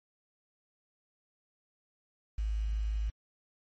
sine tone with quantisation, 53.2 Hz, G#1, 42 cents sharp, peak -29 dBFS, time 2.38-3.1 s, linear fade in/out 5 ms, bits 9, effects MP3 32 kbps

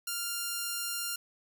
5% pulse tone, 1396.9 Hz, F6, in tune, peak -21 dBFS, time 0.07-1.16 s, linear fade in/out 5 ms, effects none

